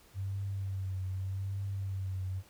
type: tone with vibrato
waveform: sine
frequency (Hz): 96.2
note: G2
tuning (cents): -32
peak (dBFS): -33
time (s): 0.14-2.43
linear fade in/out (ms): 50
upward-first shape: triangle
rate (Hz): 0.83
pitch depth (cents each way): 51
effects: pink hiss -61 dBFS RMS until 2.49 s